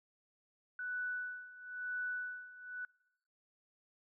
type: tone with tremolo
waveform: sine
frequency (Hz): 1486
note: F#6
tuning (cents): +7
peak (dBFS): -35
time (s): 0.79-2.85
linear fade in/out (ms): 2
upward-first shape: sine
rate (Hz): 1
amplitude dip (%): 85
effects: noise-tail reverb RT60 0.9 s tail -26 dB re dry